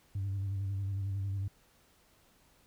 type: tone with vibrato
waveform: sine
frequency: 98 Hz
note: G2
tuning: in tune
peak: -30 dBFS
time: 0.15-1.48 s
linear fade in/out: 5 ms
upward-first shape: square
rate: 11 Hz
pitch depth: 31 cents each way
effects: tanh soft clip ceiling -30 dBFS + pink hiss -66 dBFS RMS until 2.66 s